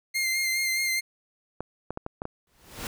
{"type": "tone with vibrato", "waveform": "sawtooth", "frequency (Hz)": 2104, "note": "C7", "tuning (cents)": 9, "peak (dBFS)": -21, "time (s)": [0.14, 1.01], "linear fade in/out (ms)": 20, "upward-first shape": "sine", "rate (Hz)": 4.8, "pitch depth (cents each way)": 25}
{"type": "clicks", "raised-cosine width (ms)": 1, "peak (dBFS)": -18, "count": 6, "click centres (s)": [1.606, 1.906, 1.974, 2.064, 2.219, 2.254]}
{"type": "noise with exponential growth", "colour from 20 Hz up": "pink", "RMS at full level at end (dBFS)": -32, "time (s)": [2.47, 2.87], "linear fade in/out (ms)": 1, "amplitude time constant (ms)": 85}
{"effects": []}